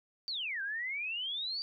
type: exponential two-way sweep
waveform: sine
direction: down then up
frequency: 4699 to 1549 to 4699 Hz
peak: -34 dBFS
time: 0.28-1.62 s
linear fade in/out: 0 ms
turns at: 0.62 s
effects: none